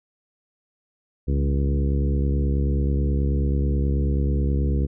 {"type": "harmonic tone with a mistuned harmonic", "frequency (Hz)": 69.3, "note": "C#2", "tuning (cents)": 0, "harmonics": [1, 2, 3, 4, 5, 6, 7], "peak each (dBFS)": [-20, -26, -30, -32, -34, -36, -37], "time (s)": [1.27, 4.87], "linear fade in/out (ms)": 20, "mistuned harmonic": 2, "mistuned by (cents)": 38, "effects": []}